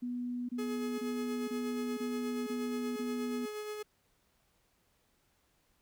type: tone bursts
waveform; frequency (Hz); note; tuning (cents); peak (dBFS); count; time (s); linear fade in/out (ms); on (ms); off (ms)
sine; 245.2; B3; -12; -34; 7; 0.02-3.46; 10; 470; 25
type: tone with tremolo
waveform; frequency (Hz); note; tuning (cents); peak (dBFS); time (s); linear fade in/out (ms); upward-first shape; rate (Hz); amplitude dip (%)
45% pulse; 422.6; G#4; +30; -37; 0.58-3.83; 10; sine; 8.4; 35
effects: pink hiss -73 dBFS RMS until 5.81 s